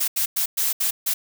blue noise bursts at uneven times, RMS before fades -22 dBFS, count 6, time 0-0.08 / 0.16-0.26 / 0.36-0.46 / 0.57-0.73 / 0.8-0.91 / 1.06-1.14 s, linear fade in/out 10 ms, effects none

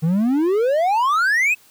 triangle exponential sweep, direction up, 152.4 to 2626 Hz, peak -13 dBFS, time 0.02-1.55 s, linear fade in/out 20 ms, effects white hiss -52 dBFS RMS until 1.7 s

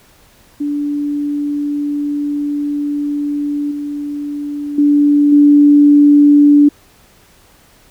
sine tone with level steps, 290.7 Hz, D4, 18 cents flat, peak -15 / -19 / -7 / -4 dBFS, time 0.6-6.69 s, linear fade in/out 10 ms, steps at 3.71 / 4.78 / 5.32 s, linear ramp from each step 5 ms, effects pink hiss -48 dBFS RMS until 7.9 s

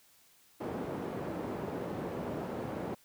white band-pass noise, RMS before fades -38 dBFS, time 0.6-2.95 s, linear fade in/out 10 ms, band 120 to 510 Hz, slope 12 dB/octave, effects white hiss -64 dBFS RMS until 3.04 s

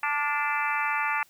harmonic tone with a mistuned harmonic, 293.1 Hz, D4, 3 cents flat, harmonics 3 / 4 / 5 / 6 / 7 / 8 / 9, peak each -30 / -31 / -32 / -33 / -33 / -34 / -35 dBFS, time 0.03-1.23 s, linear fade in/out 2 ms, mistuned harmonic 5, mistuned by -41 cents, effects white hiss -60 dBFS RMS until 1.29 s

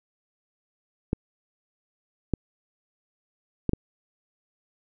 clicks, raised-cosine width 3 ms, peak -10 dBFS, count 4, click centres 1.131 / 2.337 / 3.693 / 3.734 s, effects none

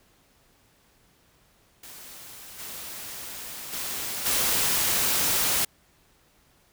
white noise with level steps, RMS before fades -44 / -38 / -32 / -24 dBFS, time 1.83-5.65 s, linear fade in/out 5 ms, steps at 2.58 / 3.72 / 4.25 s, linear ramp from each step 20 ms, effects pink hiss -62 dBFS RMS until 6.72 s

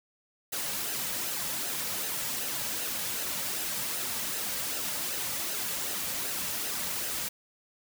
white noise with flanger, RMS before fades -33 dBFS, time 0.52-7.29 s, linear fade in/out 10 ms, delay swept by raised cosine 0.87 to 2.87 ms, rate 2.6 Hz, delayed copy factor -0.5, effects none

